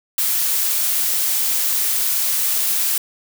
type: noise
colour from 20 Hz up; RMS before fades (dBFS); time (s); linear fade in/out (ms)
blue; -19; 0.18-2.98; 2
effects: none